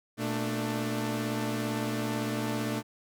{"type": "tone cluster", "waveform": "sawtooth", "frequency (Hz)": [119.7, 221.6, 296.4], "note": ["A#2", "A3", "D4"], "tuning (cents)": [46, 13, 16], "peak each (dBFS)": [-31, -29, -30], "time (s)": [0.17, 2.83], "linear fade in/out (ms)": 50, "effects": []}